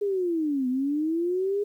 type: linear two-way sweep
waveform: sine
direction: down then up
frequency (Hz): 415.3 to 248.4 to 415.3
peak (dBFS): -23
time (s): 0.01-1.64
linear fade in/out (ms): 10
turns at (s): 0.68
effects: 10-bit